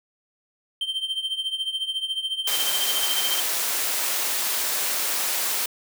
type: tone with tremolo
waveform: triangle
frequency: 3131 Hz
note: G7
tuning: 3 cents flat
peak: -20 dBFS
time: 0.81-3.4 s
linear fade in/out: 2 ms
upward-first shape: triangle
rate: 14 Hz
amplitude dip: 85%
type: noise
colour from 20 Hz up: white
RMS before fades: -25 dBFS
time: 2.47-5.66 s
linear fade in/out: 5 ms
effects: high-pass 400 Hz 12 dB/octave